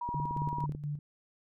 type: tone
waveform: sine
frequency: 960 Hz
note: B5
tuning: 49 cents flat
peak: -33 dBFS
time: 0.01-0.66 s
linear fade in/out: 5 ms
type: click train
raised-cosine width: 3 ms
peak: -27 dBFS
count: 13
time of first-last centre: 0.09-0.749 s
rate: 18.2 Hz
type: tone with tremolo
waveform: sine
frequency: 146.83 Hz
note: D3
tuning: in tune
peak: -32 dBFS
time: 0.14-0.99 s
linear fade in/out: 2 ms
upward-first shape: square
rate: 4.3 Hz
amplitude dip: 60%
effects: none